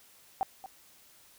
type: tone with echo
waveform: sine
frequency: 771 Hz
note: G5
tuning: 29 cents flat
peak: -25 dBFS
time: 0.41-0.43 s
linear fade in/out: 0 ms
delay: 230 ms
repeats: 1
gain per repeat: -14 dB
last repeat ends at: 0.66 s
effects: white hiss -59 dBFS RMS until 1.38 s